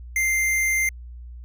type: tone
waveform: square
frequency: 2093 Hz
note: C7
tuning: in tune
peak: -20 dBFS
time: 0.16-0.89 s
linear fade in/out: 2 ms
effects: added 60 Hz sine -36 dBFS peak until 1.44 s